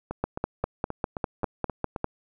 two click trains, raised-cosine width 1 ms, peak -11 / -17 dBFS, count 10 / 8, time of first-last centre 0.24-2.044 / 0.11-1.962 s, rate 4.99 / 3.78 Hz, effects none

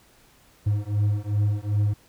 triangle beating tone pair, 102.4 / 105 Hz, G#2 / G#2, -24 / +19 cents, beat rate 2.6 Hz, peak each -22 dBFS, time 0.66-1.94 s, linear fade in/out 10 ms, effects pink hiss -57 dBFS RMS until 2.08 s

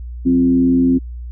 sine tone with frequency modulation, 261.6 Hz, C4, in tune, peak -10 dBFS, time 0.25-0.99 s, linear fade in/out 20 ms, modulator 81.9 Hz, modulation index 0.52, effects added 60 Hz sine -26 dBFS peak until 1.31 s

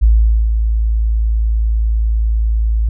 sine tone with ADSR envelope, 55 Hz, A1, in tune, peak -5 dBFS, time 0.01-2.89 s, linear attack 23 ms, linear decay 450 ms, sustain -6 dB, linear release 4 ms, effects none

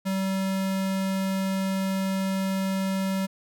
square tone, 191.9 Hz, G3, 37 cents flat, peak -25 dBFS, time 0.05-3.27 s, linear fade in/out 20 ms, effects none

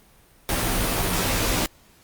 pink noise with comb filter, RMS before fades -23 dBFS, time 0.49-1.66 s, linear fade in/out 0 ms, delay 14 ms, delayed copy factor -0.75, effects pink hiss -55 dBFS RMS until 2.03 s + Opus 32 kbps

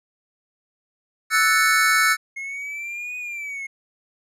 square chord, F# minor seventh, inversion third, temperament equal, 1318.5 / 1480 / 1760 / 2217 Hz, E6 / F#6 / A6 / C#7, 0 / 0 / 0 / 0 cents, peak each -22 dBFS, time 1.3-2.17 s, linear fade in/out 50 ms
triangle linear two-way sweep, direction up then down, 2153 to 2489 to 2153 Hz, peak -27 dBFS, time 2.36-3.67 s, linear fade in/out 10 ms, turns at 3.17 s
effects resampled to 32000 Hz

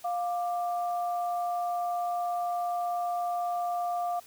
sine tone pair together, 703.7 / 1180 Hz, F5 / D6, +13 / +8 cents, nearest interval major sixth, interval 895 cents, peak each -28 / -38 dBFS, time 0.04-4.2 s, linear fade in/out 10 ms, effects white hiss -54 dBFS RMS until 4.26 s

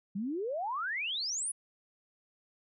sine exponential sweep, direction up, 185 to 10548 Hz, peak -32 dBFS, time 0.15-1.52 s, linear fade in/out 10 ms, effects none

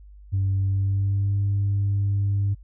sine tone with pitch glide, 96.8 to 99.98 Hz, G2 to G2, -21 to +35 cents, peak -18 dBFS, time 0.32-2.55 s, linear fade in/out 20 ms, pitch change +56 cents, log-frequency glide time 0.62-1.37 s, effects tanh soft clip ceiling -17 dBFS + added 50 Hz sine -43 dBFS peak until 2.63 s

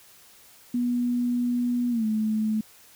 sine tone with pitch glide, 243.4 to 216.8 Hz, B3 to A3, -25 to -25 cents, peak -22 dBFS, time 0.74-2.61 s, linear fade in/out 5 ms, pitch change -200 cents, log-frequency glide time 1.9-2.05 s, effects white hiss -53 dBFS RMS until 2.95 s

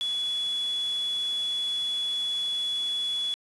sine tone in noise, 3400 Hz, G#7, 40 cents sharp, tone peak -26 dBFS, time 0.01-3.34 s, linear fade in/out 0 ms, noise white, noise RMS -44 dBFS, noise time 0.01-3.34 s, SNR +15 dB, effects resampled to 24000 Hz

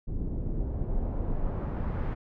brown noise with low-pass filter sweep, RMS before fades -30 dBFS, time 0.07-2.15 s, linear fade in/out 20 ms, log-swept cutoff 300 to 1700 Hz, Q 0.98, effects none

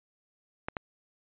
clicks, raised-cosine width 0.5 ms, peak -17 dBFS, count 2, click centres 0.685 / 0.768 s, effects resampled to 8000 Hz

